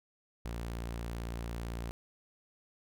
sawtooth tone, 57.9 Hz, A#1, 11 cents flat, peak -33 dBFS, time 0.45-1.91 s, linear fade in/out 0 ms, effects none

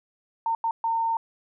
sine tone bursts at uneven times, 911 Hz, A#5, 40 cents flat, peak -22 dBFS, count 3, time 0.46-0.55 / 0.64-0.71 / 0.84-1.17 s, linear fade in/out 2 ms, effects none

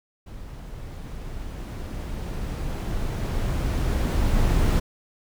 brown noise with level ramp, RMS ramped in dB -39 to -19 dBFS, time 0.26-4.8 s, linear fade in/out 10 ms, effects none

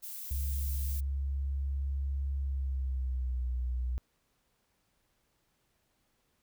violet noise, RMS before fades -42 dBFS, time 0.02-1.01 s, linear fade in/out 20 ms
sine tone with pitch glide, 68.7 to 61.92 Hz, C#2 to B1, -15 to +5 cents, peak -30 dBFS, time 0.31-3.98 s, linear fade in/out 0 ms, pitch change -180 cents, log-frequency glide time 2.39-3.45 s
effects pink hiss -75 dBFS RMS until 6.42 s

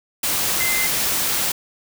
sine tone in noise, 2069 Hz, C7, 20 cents flat, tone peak -22 dBFS, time 0.6-0.87 s, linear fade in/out 5 ms, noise white, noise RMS -21 dBFS, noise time 0.23-1.52 s, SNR -4 dB, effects none

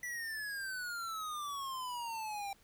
square exponential sweep, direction down, 1975.5 to 784 Hz, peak -39 dBFS, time 0.03-2.53 s, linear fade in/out 2 ms, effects pink hiss -66 dBFS RMS until 2.63 s

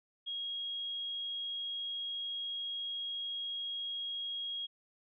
sine tone, 3283 Hz, G#7, 21 cents flat, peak -36 dBFS, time 0.26-4.67 s, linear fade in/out 20 ms, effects none

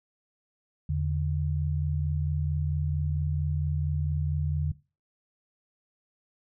sine tone pair together, 82.41 / 146.84 Hz, E2 / D3, 0 / 0 cents, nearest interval minor seventh, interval 1000 cents, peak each -28 dBFS, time 0.89-4.72 s, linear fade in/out 5 ms, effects noise-tail reverb RT60 0.3 s tail -18 dB re dry

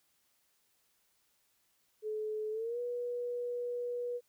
sine tone with pitch glide, 430 to 485.5 Hz, A4 to B4, -40 to -30 cents, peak -34 dBFS, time 2.02-4.21 s, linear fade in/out 50 ms, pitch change +210 cents, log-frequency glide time 2.51-2.79 s, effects white hiss -74 dBFS RMS until 4.28 s

